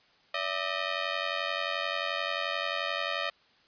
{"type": "ring-modulated tone", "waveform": "10% pulse", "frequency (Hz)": 620, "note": "D#5", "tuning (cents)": -6, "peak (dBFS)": -18, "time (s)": [0.34, 3.3], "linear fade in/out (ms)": 5, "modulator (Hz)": 45.7, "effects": ["white hiss -63 dBFS RMS until 3.67 s", "resampled to 11025 Hz"]}